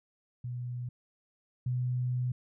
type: tone pair in turn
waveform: sine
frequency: 122.9 / 124.98 Hz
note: B2 / B2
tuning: -8 / +21 cents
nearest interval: unison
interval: 29 cents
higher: second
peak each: -34 / -28 dBFS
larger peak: second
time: 0.44-0.89 / 1.66-2.32 s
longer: second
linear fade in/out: 5 ms
effects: none

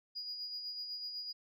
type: tone with tremolo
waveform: sine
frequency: 4892 Hz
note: D#8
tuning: 30 cents flat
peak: -37 dBFS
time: 0.15-1.33 s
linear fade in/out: 20 ms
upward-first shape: sine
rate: 8 Hz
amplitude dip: 45%
effects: tanh soft clip ceiling -34 dBFS

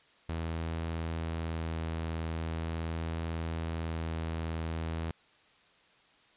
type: tone with vibrato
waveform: sawtooth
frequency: 81.7 Hz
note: E2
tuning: 15 cents flat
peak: -29 dBFS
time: 0.29-5.11 s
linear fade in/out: 0 ms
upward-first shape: sine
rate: 0.42 Hz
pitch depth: 8 cents each way
effects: white hiss -63 dBFS RMS until 6.36 s + resampled to 8000 Hz

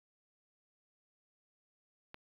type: click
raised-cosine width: 0.3 ms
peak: -30 dBFS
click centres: 2.144 s
effects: low-pass 4000 Hz 12 dB/octave + 10-bit

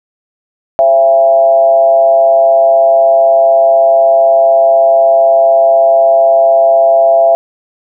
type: tone with frequency modulation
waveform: sine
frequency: 671 Hz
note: E5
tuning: 31 cents sharp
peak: -4 dBFS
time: 0.79-7.35 s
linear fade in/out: 0 ms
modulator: 133 Hz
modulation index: 0.53
effects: none

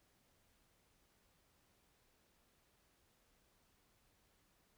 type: silence
effects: pink hiss -75 dBFS RMS until 4.77 s

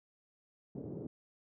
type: band-pass noise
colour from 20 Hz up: white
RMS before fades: -43 dBFS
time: 0.75-1.07 s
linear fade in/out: 5 ms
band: 100 to 400 Hz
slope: 24 dB/octave
effects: none

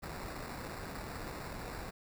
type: noise with sample-and-hold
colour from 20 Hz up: pink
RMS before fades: -43 dBFS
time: 0.02-1.91 s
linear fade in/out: 20 ms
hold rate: 3150 Hz
effects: none

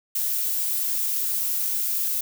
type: noise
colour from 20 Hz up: violet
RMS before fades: -25 dBFS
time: 0.15-2.21 s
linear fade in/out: 5 ms
effects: none

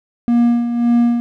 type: tone with tremolo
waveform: triangle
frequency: 237.4 Hz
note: A#3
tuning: 32 cents sharp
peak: -7 dBFS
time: 0.28-1.2 s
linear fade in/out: 0 ms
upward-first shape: sine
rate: 1.8 Hz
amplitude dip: 60%
effects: none

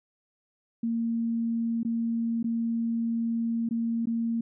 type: tone with dropouts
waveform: sine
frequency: 230.3 Hz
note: A#3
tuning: 21 cents flat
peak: -25 dBFS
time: 0.83-4.41 s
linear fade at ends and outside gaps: 5 ms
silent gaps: 1.832-1.849 / 2.429-2.442 / 3.69-3.709 / 4.057-4.07 s
effects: none

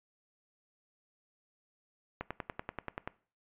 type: click train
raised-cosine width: 0.5 ms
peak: -21 dBFS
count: 10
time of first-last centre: 2.21-3.075 s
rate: 10.4 Hz
effects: noise-tail reverb RT60 0.4 s tail -20 dB re dry + resampled to 8000 Hz

